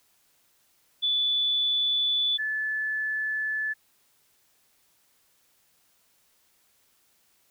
sine tone pair in turn, 3469 / 1734.5 Hz, A7 / A6, -25 / -25 cents, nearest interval octave, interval 1200 cents, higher first, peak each -22 / -26 dBFS, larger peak first, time 1.02-2.38 / 2.38-3.74 s, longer neither, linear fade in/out 20 ms, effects white hiss -66 dBFS RMS until 7.5 s

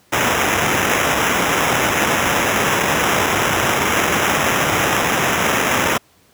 white noise with sample-and-hold, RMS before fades -17 dBFS, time 0.12-5.98 s, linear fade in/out 10 ms, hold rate 4410 Hz, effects pink hiss -54 dBFS RMS until 6.33 s + high-pass 80 Hz 12 dB/octave

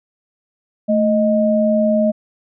sine tone pair together, 220 / 622.3 Hz, A3 / D#5, 0 / 0 cents, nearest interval octave + tritone, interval 1800 cents, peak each -15 dBFS, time 0.88-2.12 s, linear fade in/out 20 ms, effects none

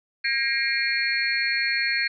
sine tone cluster, 1619 / 1888 / 2137 / 2382 / 4310 Hz, G#6 / A#6 / C7 / D7 / C#8, -45 / +22 / +36 / +24 / -49 cents, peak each -28 dBFS, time 0.24-2.08 s, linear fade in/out 10 ms, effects none

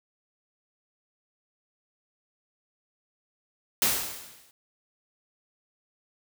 white noise with exponential decay, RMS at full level -21 dBFS, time 3.82-4.51 s, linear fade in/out 1 ms, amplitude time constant 150 ms, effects none

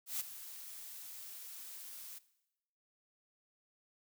blue noise with ADSR envelope, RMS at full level -36 dBFS, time 0.06-2.19 s, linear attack 140 ms, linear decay 19 ms, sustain -13 dB, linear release 13 ms, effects noise-tail reverb RT60 0.9 s tail -18 dB re dry

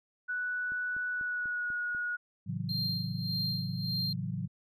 sine tone with pitch glide, 1480 to 1451.2 Hz, F#6 to F#6, 0 to -34 cents, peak -31 dBFS, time 0.28-2.17 s, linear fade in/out 20 ms, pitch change -34 cents, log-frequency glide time 1.1-1.73 s
click train, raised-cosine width 3 ms, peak -39 dBFS, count 6, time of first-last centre 0.72-1.949 s, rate 4.07 Hz
sine chord, F# minor seventh, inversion first, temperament equal with one note detuned, 110 / 137.24 / 164.81 / 185 Hz, A2 / C#3 / E3 / F#3, 0 / -17 / 0 / 0 cents, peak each -38 dBFS, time 2.46-4.48 s, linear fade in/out 20 ms
triangle tone with tremolo, 4186 Hz, C8, in tune, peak -30 dBFS, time 2.69-4.13 s, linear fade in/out 2 ms, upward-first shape sine, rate 1.7 Hz, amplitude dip 80%
effects none

